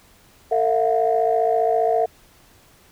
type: tone cluster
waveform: sine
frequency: 452.2 / 664 / 719 Hz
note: A4 / E5 / F#5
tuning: +47 / +12 / -50 cents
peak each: -20 dBFS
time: 0.51-2.06 s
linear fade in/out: 10 ms
effects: tanh soft clip ceiling -8 dBFS + pink hiss -53 dBFS RMS until 2.91 s